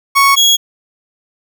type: tone pair in turn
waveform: 30% pulse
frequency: 1108.7 / 3322 Hz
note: C#6 / G#7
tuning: 0 / 0 cents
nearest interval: octave + perfect fifth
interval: 1900 cents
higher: second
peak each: -4 dBFS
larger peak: neither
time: 0.15-0.36 / 0.36-0.57 s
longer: neither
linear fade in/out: 20 ms
effects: none